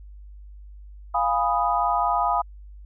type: chord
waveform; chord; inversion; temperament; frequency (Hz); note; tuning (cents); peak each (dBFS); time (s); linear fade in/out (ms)
sine; F half-diminished seventh; none; equal with one note detuned; 698.5 / 823.4 / 987.8 / 1244.5; F5 / Ab5 / Cb6 / Eb6; 0 / -15 / 0 / 0; -25; 1.14-2.42; 10
effects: added 50 Hz sine -40 dBFS peak until 2.85 s